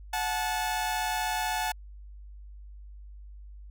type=tone pair together; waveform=sawtooth; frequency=732 / 868 Hz; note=F#5 / A5; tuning=-19 / -24 cents; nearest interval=minor third; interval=295 cents; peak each=-28 / -26 dBFS; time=0.13-1.72 s; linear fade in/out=5 ms; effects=added 50 Hz sine -43 dBFS peak until 3.7 s